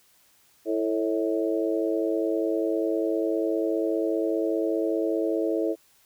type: harmonic tone with a mistuned harmonic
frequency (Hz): 110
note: A2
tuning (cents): 0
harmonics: 3 / 4 / 5 / 6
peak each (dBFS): -26 / -28 / -30 / -32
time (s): 0.65-5.76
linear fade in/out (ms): 50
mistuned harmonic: 6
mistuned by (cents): -40
effects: white hiss -61 dBFS RMS until 6.05 s